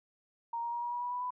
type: tone with pitch steps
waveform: sine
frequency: 932.3 / 941 / 949.7 / 958.5 / 967.4 / 976.4 / 985.5 / 994.6 Hz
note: A#5 / A#5 / A#5 / A#5 / B5 / B5 / B5 / B5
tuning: 0 / +16 / +32 / +48 / -36 / -20 / -4 / +12 cents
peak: -33 dBFS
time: 0.53-1.306 s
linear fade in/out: 5 ms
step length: 97 ms
effects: none